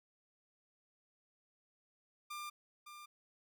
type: tone with echo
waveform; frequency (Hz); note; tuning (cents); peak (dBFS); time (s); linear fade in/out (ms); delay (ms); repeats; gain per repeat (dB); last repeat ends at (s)
sawtooth; 1195; D6; +30; -39; 2.3-2.5; 10; 560; 1; -8; 3.06
effects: none